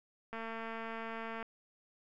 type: click train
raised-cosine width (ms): 0.5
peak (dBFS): -28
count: 249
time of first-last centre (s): 0.33-1.427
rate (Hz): 226
effects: none